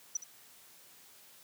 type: tone with echo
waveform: sine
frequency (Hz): 5920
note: F#8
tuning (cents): 0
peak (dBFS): -29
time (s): 0.15-0.17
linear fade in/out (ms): 5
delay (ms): 69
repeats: 1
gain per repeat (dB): -13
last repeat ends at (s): 0.239
effects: white hiss -58 dBFS RMS until 1.43 s + high-pass 100 Hz 12 dB/octave